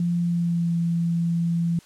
sine tone with pitch glide, 172.7 to 169.05 Hz, F3 to E3, -19 to +44 cents, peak -20 dBFS, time 0-1.79 s, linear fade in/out 2 ms, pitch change -37 cents, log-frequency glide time 0.19-0.76 s, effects white hiss -53 dBFS RMS until 1.85 s + low-pass 9000 Hz 12 dB/octave

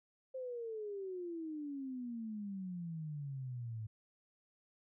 sine exponential sweep, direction down, 528 to 107.1 Hz, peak -40 dBFS, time 0.34-3.87 s, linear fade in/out 10 ms, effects none

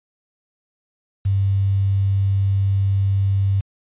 sine tone with quantisation, 98 Hz, G2, in tune, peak -15 dBFS, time 1.25-3.61 s, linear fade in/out 10 ms, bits 7, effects resampled to 8000 Hz

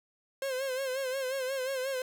45% pulse tone with vibrato, 527 Hz, C5, 12 cents sharp, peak -31 dBFS, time 0.42-2.02 s, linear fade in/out 2 ms, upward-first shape sine, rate 5.6 Hz, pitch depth 71 cents each way, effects none

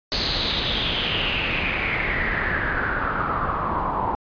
pink noise with low-pass filter sweep, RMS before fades -24 dBFS, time 0.12-4.15 s, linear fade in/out 0 ms, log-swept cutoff 4500 to 920 Hz, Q 6.1, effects resampled to 11025 Hz

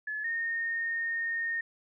sine tone pair in turn, 1715 / 1840.4 Hz, A6 / A#6, -45 / -23 cents, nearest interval minor second, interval 122 cents, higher second, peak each -32 / -29 dBFS, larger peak second, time 0.07-0.24 / 0.24-1.61 s, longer second, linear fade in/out 5 ms, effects none

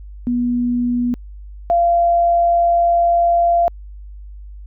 sine tone pair in turn, 243.2 / 687.9 Hz, B3 / F5, -26 / -26 cents, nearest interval octave + tritone, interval 1800 cents, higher second, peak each -15 / -11 dBFS, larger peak second, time 0.27-1.14 / 1.7-3.68 s, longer second, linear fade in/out 0 ms, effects added 50 Hz sine -32 dBFS peak until 4.66 s

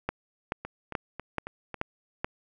two click trains, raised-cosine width 0.5 ms, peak -13 / -21 dBFS, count 6 / 5, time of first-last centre 0.09-2.245 / 0.65-1.743 s, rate 2.32 / 3.66 Hz, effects none

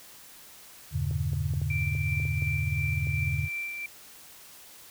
sine chord, E diminished seventh, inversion none, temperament just, 82.41 / 98.89 / 118.67 / 142.4 Hz, E2 / G2 / Bb2 / Db3, 0 / +16 / +31 / +47 cents, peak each -31 / -33 / -35 / -30 dBFS, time 0.91-3.49 s, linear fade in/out 50 ms
clicks, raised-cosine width 2 ms, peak -31 dBFS, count 9, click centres 1.111 / 1.333 / 1.537 / 1.616 / 1.951 / 2.2 / 2.253 / 2.422 / 3.07 s
sine tone with tremolo, 2349 Hz, D7, in tune, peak -30 dBFS, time 1.7-3.86 s, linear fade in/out 2 ms, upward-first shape sine, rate 2.8 Hz, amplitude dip 40%
effects white hiss -50 dBFS RMS until 4.9 s

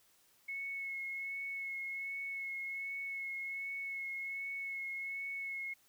sine tone with vibrato, 2189 Hz, C#7, 22 cents flat, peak -38 dBFS, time 0.48-5.74 s, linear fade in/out 10 ms, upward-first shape sine, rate 1.3 Hz, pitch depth 19 cents each way, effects white hiss -69 dBFS RMS until 5.88 s

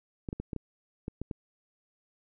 clicks, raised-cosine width 3 ms, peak -22 dBFS, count 8, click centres 0.288 / 0.329 / 0.4 / 0.532 / 0.563 / 1.081 / 1.216 / 1.312 s, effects none

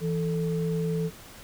sine tone pair together, 164.81 / 440 Hz, E3 / A4, 0 / 0 cents, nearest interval octave + perfect fourth, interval 1700 cents, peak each -26 / -30 dBFS, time 0-1.11 s, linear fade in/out 50 ms, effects pink hiss -47 dBFS RMS until 1.43 s

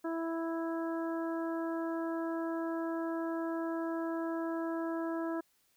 harmonic tone, 329.6 Hz, E4, in tune, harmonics 1 / 2 / 3 / 4 / 5, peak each -34 / -40 / -44 / -46 / -48 dBFS, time 0.04-5.41 s, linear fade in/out 10 ms, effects white hiss -72 dBFS RMS until 5.76 s

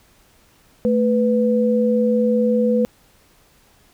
sine tone pair together, 220.6 / 495.2 Hz, A3 / B4, +5 / +5 cents, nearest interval octave + major second, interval 1400 cents, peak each -17 dBFS, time 0.85-2.85 s, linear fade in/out 0 ms, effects pink hiss -55 dBFS RMS until 3.93 s

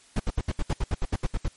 brown noise bursts, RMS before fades -24 dBFS, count 13, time 0.16-1.481 s, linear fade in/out 5 ms, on 37 ms, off 70 ms, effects white hiss -56 dBFS RMS until 1.56 s + MP3 48 kbps

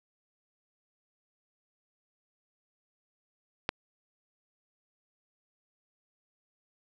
click, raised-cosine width 0.3 ms, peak -11 dBFS, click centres 3.691 s, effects none

